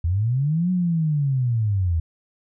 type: linear two-way sweep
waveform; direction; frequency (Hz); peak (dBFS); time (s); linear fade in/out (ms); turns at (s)
sine; up then down; 78.8 to 185 to 78.8; -18; 0.04-2; 5; 0.71
effects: none